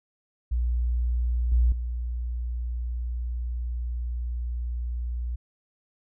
sine tone with level steps, 59.9 Hz, A#1, 48 cents sharp, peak -22 / -17 / -27 dBFS, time 0.51-5.36 s, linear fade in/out 10 ms, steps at 1.52 / 1.72 s, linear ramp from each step 2 ms, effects none

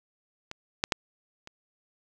clicks, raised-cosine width 0.2 ms, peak -20 / -7 / -6 / -26 dBFS, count 4, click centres 0.514 / 0.839 / 0.922 / 1.474 s, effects none

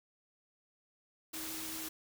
sine tone in noise, 318.6 Hz, D#4, 41 cents sharp, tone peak -47 dBFS, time 1.33-1.89 s, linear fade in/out 10 ms, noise white, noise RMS -42 dBFS, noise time 1.33-1.89 s, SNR -8 dB, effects none

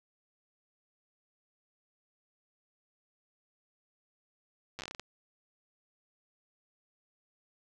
slowing click train, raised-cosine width 0.2 ms, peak -23 dBFS, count 10, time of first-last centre 4.79-4.996 s, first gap 8 ms, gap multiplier 1.25, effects none

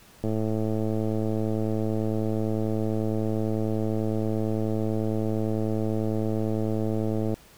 click train, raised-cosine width 2 ms, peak -15 dBFS, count 775, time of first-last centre 0.24-7.341 s, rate 109 Hz, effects pink hiss -53 dBFS RMS until 7.57 s

